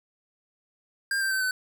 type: tone with pitch steps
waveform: square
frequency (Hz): 1600 / 1570.7 / 1541.9 / 1513.7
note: G6 / G6 / G6 / F#6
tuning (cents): +35 / +3 / -29 / +39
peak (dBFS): -25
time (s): 1.11-1.51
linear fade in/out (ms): 2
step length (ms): 100
effects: none